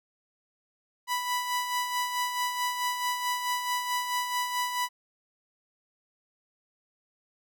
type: tone with tremolo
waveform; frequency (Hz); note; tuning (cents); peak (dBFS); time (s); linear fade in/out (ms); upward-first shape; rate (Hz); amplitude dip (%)
sawtooth; 987.8; B5; 0; -22; 1.07-4.89; 50; sine; 4.6; 50
effects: none